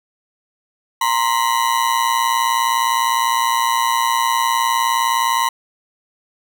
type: ring-modulated tone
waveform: 40% pulse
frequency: 987.8 Hz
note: B5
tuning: in tune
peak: -11 dBFS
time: 1.01-5.49 s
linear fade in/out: 5 ms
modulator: 59.8 Hz
effects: none